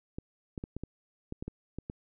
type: clicks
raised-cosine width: 3 ms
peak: -24 dBFS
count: 10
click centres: 0.185 / 0.578 / 0.639 / 0.766 / 0.836 / 1.324 / 1.425 / 1.48 / 1.786 / 1.899 s
effects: none